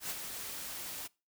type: noise with ADSR envelope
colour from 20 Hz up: white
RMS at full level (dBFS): -36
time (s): 0-1.08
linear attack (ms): 100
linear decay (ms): 33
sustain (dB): -6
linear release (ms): 20
effects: noise-tail reverb RT60 0.3 s tail -24 dB re dry